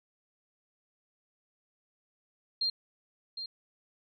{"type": "tone with echo", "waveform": "sine", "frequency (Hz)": 4195, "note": "C8", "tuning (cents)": 4, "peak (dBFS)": -27, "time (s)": [2.61, 2.7], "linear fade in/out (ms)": 5, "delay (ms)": 760, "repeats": 1, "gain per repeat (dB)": -9, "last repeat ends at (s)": 3.46, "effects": []}